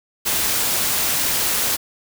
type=noise with amplitude modulation; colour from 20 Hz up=white; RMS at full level=-19 dBFS; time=0.25-1.77 s; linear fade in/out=20 ms; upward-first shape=sine; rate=225 Hz; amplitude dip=25%; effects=none